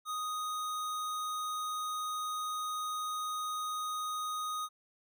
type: tone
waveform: square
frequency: 1244.5 Hz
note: D#6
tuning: in tune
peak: -35 dBFS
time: 0.05-4.69 s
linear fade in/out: 50 ms
effects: none